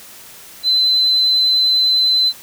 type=tone; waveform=sine; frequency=4045 Hz; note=B7; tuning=41 cents sharp; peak=-11 dBFS; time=0.63-2.33 s; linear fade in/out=50 ms; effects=white hiss -39 dBFS RMS until 2.42 s